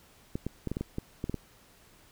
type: clicks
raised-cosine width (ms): 3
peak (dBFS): -19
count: 10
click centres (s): 0.355 / 0.466 / 0.673 / 0.716 / 0.769 / 0.81 / 0.984 / 1.241 / 1.296 / 1.343
effects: pink hiss -59 dBFS RMS until 2.11 s